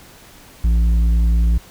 sine tone with tanh clipping, 56.9 Hz, A#1, 41 cents flat, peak -13 dBFS, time 0.64-1.58 s, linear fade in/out 5 ms, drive 7 dB, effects pink hiss -44 dBFS RMS until 1.7 s

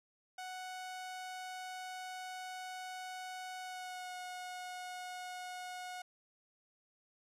sawtooth tone with pitch glide, 740 to 728.5 Hz, F#5 to F#5, 0 to -27 cents, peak -39 dBFS, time 0.38-6.02 s, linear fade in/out 5 ms, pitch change -27 cents, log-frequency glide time 3.6-4.16 s, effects low-pass 11000 Hz 12 dB/octave

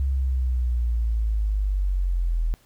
sine linear sweep, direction down, 68.2 to 39.81 Hz, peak -20 dBFS, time 0-2.54 s, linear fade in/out 0 ms, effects pink hiss -59 dBFS RMS until 2.65 s

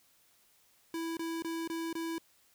square tone bursts, 329.6 Hz, E4, in tune, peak -35 dBFS, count 5, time 0.94-2.182 s, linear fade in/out 2 ms, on 230 ms, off 23 ms, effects white hiss -67 dBFS RMS until 2.54 s

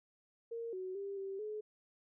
sine tone with pitch steps, 462.6 / 372.6 / 397.1 / 389 / 425.7 Hz, A#4 / F#4 / G4 / G4 / G#4, -13 / +12 / +22 / -13 / +43 cents, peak -39 dBFS, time 0.51-1.61 s, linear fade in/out 10 ms, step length 220 ms, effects none

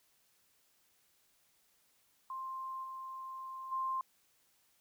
sine tone with level steps, 1052 Hz, C6, 9 cents sharp, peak -39 / -42 / -33 dBFS, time 2.3-4.01 s, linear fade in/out 2 ms, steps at 2.83 / 3.71 s, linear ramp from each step 20 ms, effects white hiss -72 dBFS RMS until 4.8 s

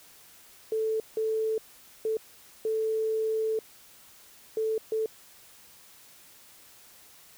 sine tone bursts at uneven times, 440 Hz, A4, in tune, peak -25 dBFS, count 6, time 0.72-1 / 1.17-1.58 / 2.05-2.17 / 2.65-3.59 / 4.57-4.78 / 4.92-5.06 s, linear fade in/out 2 ms, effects white hiss -54 dBFS RMS until 7.37 s

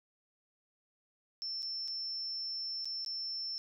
sine tone with dropouts, 5360 Hz, E8, 28 cents sharp, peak -36 dBFS, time 1.42-3.58 s, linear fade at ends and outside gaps 0 ms, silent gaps 1.622-1.628 / 1.876-1.881 / 2.846-2.855 / 3.048-3.062 s, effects none

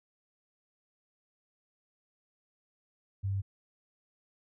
sine tone, 98 Hz, G2, in tune, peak -29 dBFS, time 3.23-3.42 s, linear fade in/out 20 ms, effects none

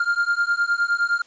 triangle beating tone pair, 1396.9 / 1406.6 Hz, F6 / F6, 0 / +12 cents, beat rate 9.7 Hz, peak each -20 / -20 dBFS, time 0-1.22 s, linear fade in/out 5 ms, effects white hiss -54 dBFS RMS until 1.26 s + resampled to 16000 Hz

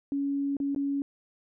sine tone with dropouts, 280 Hz, C#4, 18 cents sharp, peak -26 dBFS, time 0.12-1.02 s, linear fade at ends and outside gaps 1 ms, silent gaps 0.568-0.601 / 0.748-0.761 s, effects none

